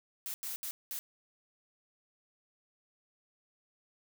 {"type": "noise bursts at uneven times", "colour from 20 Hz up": "blue", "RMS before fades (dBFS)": -39, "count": 4, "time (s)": [[0.26, 0.34], [0.43, 0.56], [0.63, 0.71], [0.91, 0.99]], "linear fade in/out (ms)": 0, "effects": []}